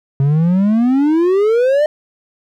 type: exponential sweep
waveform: triangle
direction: up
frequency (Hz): 134.4 to 616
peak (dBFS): -8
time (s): 0.2-1.86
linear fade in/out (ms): 2
effects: none